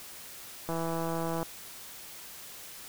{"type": "click train", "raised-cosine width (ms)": 1, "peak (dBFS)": -20, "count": 123, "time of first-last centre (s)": [0.69, 1.429], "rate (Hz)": 165, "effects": ["white hiss -46 dBFS RMS until 2.88 s"]}